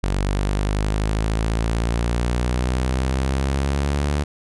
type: exponential sweep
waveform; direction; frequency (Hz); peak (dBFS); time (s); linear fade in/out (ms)
sawtooth; up; 47.57 to 73.42; -15; 0.03-4.24; 10
effects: resampled to 24000 Hz